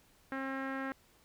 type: tone with low-pass filter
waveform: sawtooth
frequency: 268.1 Hz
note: C4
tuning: 42 cents sharp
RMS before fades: -38 dBFS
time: 0.32-0.92 s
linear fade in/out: 0 ms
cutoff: 1700 Hz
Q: 3.4
effects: pink hiss -66 dBFS RMS until 1.24 s